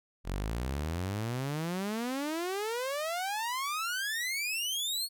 sawtooth exponential sweep, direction up, 43.1 to 4435 Hz, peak -28 dBFS, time 0.24-5.09 s, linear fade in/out 50 ms, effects none

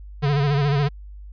square tone with vibrato, 142.8 Hz, D3, 48 cents flat, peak -18 dBFS, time 0.22-0.89 s, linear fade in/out 20 ms, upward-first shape sine, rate 14 Hz, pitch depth 69 cents each way, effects added 50 Hz sine -36 dBFS peak until 1.32 s + resampled to 11025 Hz

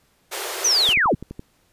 pink high-pass noise, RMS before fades -29 dBFS, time 0.31-0.94 s, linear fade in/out 20 ms, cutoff 350 Hz, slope 96 dB/octave
sine linear sweep, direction down, 6272 to 52.8 Hz, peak -15 dBFS, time 0.64-1.15 s, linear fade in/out 10 ms
click train, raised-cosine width 3 ms, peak -20 dBFS, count 7, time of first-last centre 0.89-1.394 s, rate 11.9 Hz
effects pink hiss -62 dBFS RMS until 1.72 s + resampled to 32000 Hz

